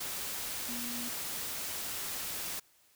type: tone in noise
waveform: sine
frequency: 239.6 Hz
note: A#3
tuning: 48 cents sharp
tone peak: -41 dBFS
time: 0.68-1.09 s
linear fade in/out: 10 ms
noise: white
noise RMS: -38 dBFS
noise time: 0-2.6 s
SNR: -6 dB
effects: white hiss -66 dBFS RMS until 2.95 s